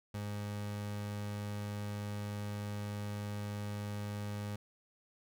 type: tone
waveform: 30% pulse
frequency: 103.3 Hz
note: G#2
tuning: 9 cents flat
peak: -35 dBFS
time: 0.14-4.56 s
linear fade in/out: 5 ms
effects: none